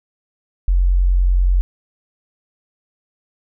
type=tone; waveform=sine; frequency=45.08 Hz; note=F#1; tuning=44 cents flat; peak=-11 dBFS; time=0.68-1.61 s; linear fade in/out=0 ms; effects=none